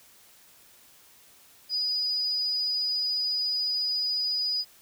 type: tone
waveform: sine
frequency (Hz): 4943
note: D#8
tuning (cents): -12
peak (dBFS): -25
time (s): 1.69-4.65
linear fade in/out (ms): 50
effects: white hiss -56 dBFS RMS until 4.81 s